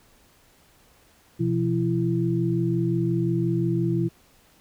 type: tone cluster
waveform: sine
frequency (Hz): 125.1 / 170.8 / 335.6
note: B2 / F3 / E4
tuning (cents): +23 / -38 / +31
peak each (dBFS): -25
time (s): 1.39-4.09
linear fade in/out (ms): 20
effects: pink hiss -58 dBFS RMS until 4.6 s